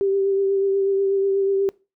sine tone with vibrato, 392 Hz, G4, in tune, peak -17 dBFS, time 0.01-1.69 s, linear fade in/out 0 ms, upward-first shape triangle, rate 8.2 Hz, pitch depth 25 cents each way, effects noise-tail reverb RT60 0.3 s tail -23 dB re dry

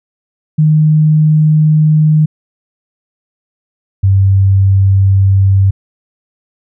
sine tone pair in turn, 154.2 / 97.14 Hz, D#3 / G2, -15 / -15 cents, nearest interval minor sixth, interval 800 cents, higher first, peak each -5 dBFS, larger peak neither, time 0.58-2.26 / 4.03-5.71 s, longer neither, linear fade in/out 10 ms, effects none

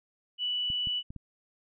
sine tone, 2960 Hz, F#7, in tune, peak -28 dBFS, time 0.38-1.03 s, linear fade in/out 50 ms
clicks, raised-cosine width 5 ms, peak -29 dBFS, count 4, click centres 0.702 / 0.872 / 1.105 / 1.163 s
effects none

